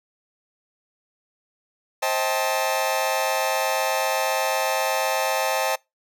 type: chord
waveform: sawtooth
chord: A half-diminished seventh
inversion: first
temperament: just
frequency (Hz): 528 / 633.6 / 792 / 880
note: C5 / Eb5 / G5 / A5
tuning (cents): +16 / +31 / +18 / 0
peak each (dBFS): -23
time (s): 2.02-5.76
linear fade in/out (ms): 10
effects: noise-tail reverb RT60 0.2 s tail -24 dB re dry